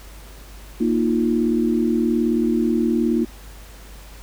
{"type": "chord", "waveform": "sine", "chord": "Bb suspended fourth", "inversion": "none", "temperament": "just", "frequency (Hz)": [233.1, 310.8, 349.6], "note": ["Bb3", "Eb4", "F4"], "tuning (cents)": [0, -2, 2], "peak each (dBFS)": [-19, -22, -22], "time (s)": [0.8, 3.25], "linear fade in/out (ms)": 10, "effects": ["added 50 Hz sine -39 dBFS peak until 4.22 s", "pink hiss -45 dBFS RMS until 4.22 s"]}